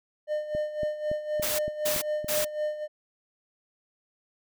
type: tone with tremolo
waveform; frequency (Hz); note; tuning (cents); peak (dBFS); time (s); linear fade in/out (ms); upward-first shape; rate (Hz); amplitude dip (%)
triangle; 605; D#5; -49; -23; 0.27-2.88; 50; sine; 3.9; 70
type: click train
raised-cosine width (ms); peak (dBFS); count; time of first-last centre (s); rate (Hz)
3; -24; 7; 0.55-2.245; 3.54
type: noise bursts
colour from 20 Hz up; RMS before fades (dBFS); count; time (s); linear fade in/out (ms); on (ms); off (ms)
white; -29; 3; 1.42-2.45; 10; 170; 260
effects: none